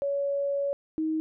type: tone pair in turn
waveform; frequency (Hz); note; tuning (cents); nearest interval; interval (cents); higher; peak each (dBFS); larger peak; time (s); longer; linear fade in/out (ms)
sine; 562 / 315.4; C#5 / D#4; +24 / +24; minor seventh; 1000; first; -25 / -25; neither; 0.02-0.73 / 0.98-1.2; first; 0
effects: none